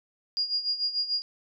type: tone with tremolo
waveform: sine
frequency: 4843 Hz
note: D#8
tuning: 48 cents flat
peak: -23 dBFS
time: 0.37-1.22 s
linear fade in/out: 0 ms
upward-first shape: sine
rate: 6.8 Hz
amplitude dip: 75%
effects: none